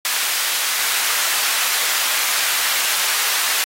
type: high-pass noise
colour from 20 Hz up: pink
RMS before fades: -20 dBFS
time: 0.05-3.64 s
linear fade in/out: 0 ms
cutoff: 1400 Hz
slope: 12 dB/octave
effects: AAC 48 kbps